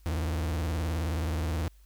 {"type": "tone with vibrato", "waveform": "40% pulse", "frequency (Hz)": 79.9, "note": "D#2", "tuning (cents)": 47, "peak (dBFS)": -27, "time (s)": [0.06, 1.68], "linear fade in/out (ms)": 0, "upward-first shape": "triangle", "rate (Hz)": 19, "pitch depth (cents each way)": 180, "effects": ["added 50 Hz sine -53 dBFS peak until 1.85 s", "white hiss -67 dBFS RMS until 1.85 s"]}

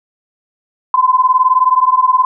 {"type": "beating tone pair", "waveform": "sine", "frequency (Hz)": [1013, 1032], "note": ["B5", "C6"], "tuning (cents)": [44, -24], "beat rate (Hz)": 19, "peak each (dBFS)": [-11, -11], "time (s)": [0.94, 2.25], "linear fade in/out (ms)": 2, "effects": []}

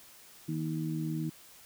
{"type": "harmonic tone", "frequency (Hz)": 78.9, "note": "D#2", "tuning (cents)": 25, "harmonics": [2, 3, 4], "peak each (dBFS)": [-33, -40, -36], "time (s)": [0.48, 1.3], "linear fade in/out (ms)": 10, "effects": ["white hiss -55 dBFS RMS until 1.65 s"]}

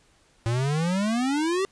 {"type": "exponential sweep", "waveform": "square", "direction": "up", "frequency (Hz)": [112.2, 396.9], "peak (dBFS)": -23, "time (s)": [0.46, 1.65], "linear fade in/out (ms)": 0, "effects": ["pink hiss -61 dBFS RMS until 1.71 s", "resampled to 22050 Hz"]}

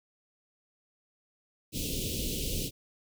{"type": "band-stop noise", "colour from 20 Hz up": "pink", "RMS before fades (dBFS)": -33, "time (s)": [1.72, 2.71], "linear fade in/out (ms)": 50, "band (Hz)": [510, 2700], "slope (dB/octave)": 48, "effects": []}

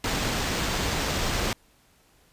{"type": "noise with sample-and-hold", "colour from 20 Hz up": "pink", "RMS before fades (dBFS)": -27, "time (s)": [0.04, 1.53], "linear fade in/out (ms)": 2, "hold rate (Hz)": 11025, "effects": ["pink hiss -61 dBFS RMS until 2.32 s", "resampled to 32000 Hz"]}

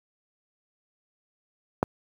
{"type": "click", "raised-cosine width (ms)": 1, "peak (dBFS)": -7, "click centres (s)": 1.829, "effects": ["high-pass 80 Hz 12 dB/octave", "8-bit"]}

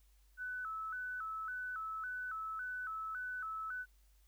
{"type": "tone with vibrato", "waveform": "sine", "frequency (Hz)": 1396.9, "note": "F6", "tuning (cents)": 0, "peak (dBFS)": -39, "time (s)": [0.37, 3.86], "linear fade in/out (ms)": 50, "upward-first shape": "square", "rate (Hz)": 1.8, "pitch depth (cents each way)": 120, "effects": ["added 50 Hz sine -64 dBFS peak until 4.27 s", "white hiss -75 dBFS RMS until 4.27 s"]}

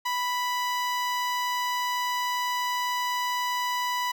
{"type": "tone with notch filter", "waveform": "sawtooth", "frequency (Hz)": 987.8, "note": "B5", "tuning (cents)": 0, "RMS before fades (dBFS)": -28, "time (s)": [0.05, 4.12], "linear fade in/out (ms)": 10, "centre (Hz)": 10000, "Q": 1.2, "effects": []}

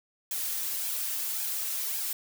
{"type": "noise with flanger", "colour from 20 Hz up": "blue", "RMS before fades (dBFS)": -32, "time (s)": [0.31, 2.13], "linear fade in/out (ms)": 2, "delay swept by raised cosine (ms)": [1.2, 3.9], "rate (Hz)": 1.8, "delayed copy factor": 0.65, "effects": []}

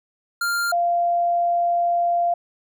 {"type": "tone pair in turn", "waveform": ["square", "sine"], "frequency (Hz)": [1396.9, 693], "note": ["F6", "F5"], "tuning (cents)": [0, -14], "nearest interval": "octave", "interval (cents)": 1214, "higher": "first", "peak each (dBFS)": [-21, -17], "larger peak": "second", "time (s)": [[0.41, 0.72], [0.72, 2.34]], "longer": "second", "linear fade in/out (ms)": 5, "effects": []}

